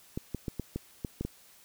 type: clicks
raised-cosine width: 3 ms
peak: -20 dBFS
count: 8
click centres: 0.175 / 0.347 / 0.482 / 0.597 / 0.76 / 1.048 / 1.21 / 1.25 s
effects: white hiss -58 dBFS RMS until 1.64 s